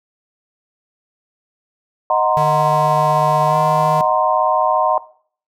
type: chord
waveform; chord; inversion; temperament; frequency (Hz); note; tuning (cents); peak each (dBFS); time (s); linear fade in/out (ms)
sine; C half-diminished seventh; first; equal; 622.3 / 740 / 932.3 / 1046.5; Eb5 / Gb5 / Bb5 / C6; 0 / 0 / 0 / 0; -18; 2.1-4.98; 2
type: tone with pitch glide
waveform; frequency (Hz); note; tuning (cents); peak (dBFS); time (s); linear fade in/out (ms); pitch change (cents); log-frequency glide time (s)
square; 151.2 to 155.9; D#3 to D#3; -49 to +4; -21; 2.37-4.01; 0; +53; 3.48-3.56
effects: noise-tail reverb RT60 0.5 s tail -18 dB re dry